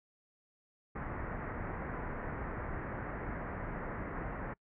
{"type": "low-pass noise", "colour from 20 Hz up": "pink", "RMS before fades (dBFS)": -40, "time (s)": [0.95, 4.54], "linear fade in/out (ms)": 10, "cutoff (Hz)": 2000, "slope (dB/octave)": 48, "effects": ["noise-tail reverb RT60 0.1 s tail -26 dB re dry"]}